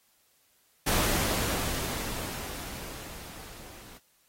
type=noise with level ramp; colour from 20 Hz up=pink; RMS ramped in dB=-26 to -50 dBFS; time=0.86-3.99 s; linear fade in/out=20 ms; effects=white hiss -67 dBFS RMS until 4.28 s + AAC 48 kbps